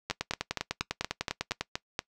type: two click trains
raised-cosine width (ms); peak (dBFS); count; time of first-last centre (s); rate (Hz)
0.2; -12 / -13; 16 / 9; 0.11-1.61 / 0.1-1.991; 10 / 4.23
effects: noise-tail reverb RT60 0.1 s tail -21 dB re dry